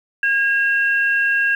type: tone pair together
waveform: sine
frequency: 1628.5 / 2716 Hz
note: G#6 / F7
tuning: -34 / -49 cents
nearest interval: major sixth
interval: 885 cents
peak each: -15 / -23 dBFS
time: 0.23-1.55 s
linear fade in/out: 2 ms
effects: 8-bit